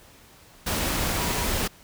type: tone in noise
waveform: sine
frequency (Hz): 964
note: B5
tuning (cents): -42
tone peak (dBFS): -35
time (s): 1.17-1.47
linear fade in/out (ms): 10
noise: pink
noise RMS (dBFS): -26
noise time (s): 0.66-1.68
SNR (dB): -12
effects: pink hiss -52 dBFS RMS until 1.83 s